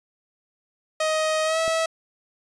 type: tone with pitch glide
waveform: sawtooth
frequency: 627 to 649.5 Hz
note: D#5 to E5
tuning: +13 to -26 cents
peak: -17 dBFS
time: 1-1.86 s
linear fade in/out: 5 ms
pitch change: +61 cents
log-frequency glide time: 1.44-1.59 s
type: click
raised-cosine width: 2 ms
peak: -24 dBFS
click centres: 1.679 s
effects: resampled to 22050 Hz